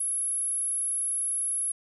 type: tone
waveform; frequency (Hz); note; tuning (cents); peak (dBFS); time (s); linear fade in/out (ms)
sine; 10770; E9; +36; -26; 0-1.72; 5
effects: 10-bit